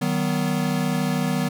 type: chord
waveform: square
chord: B major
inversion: first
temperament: equal with one note detuned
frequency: 155.56 / 189.43 / 246.9 Hz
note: D#3 / F#3 / B3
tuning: 0 / +41 / 0 cents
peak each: -26 dBFS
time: 0.01-1.49 s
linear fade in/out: 10 ms
effects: none